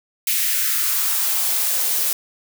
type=noise with high-pass filter sweep; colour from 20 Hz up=blue; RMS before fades=-20 dBFS; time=0.27-2.13 s; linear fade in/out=2 ms; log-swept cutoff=2300 to 370 Hz; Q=2.2; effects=none